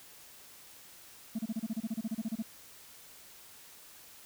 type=tone bursts; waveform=sine; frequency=221.8 Hz; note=A3; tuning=14 cents sharp; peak=-28 dBFS; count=16; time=1.35-2.425 s; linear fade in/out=10 ms; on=40 ms; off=29 ms; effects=tanh soft clip ceiling -30 dBFS + white hiss -54 dBFS RMS until 4.25 s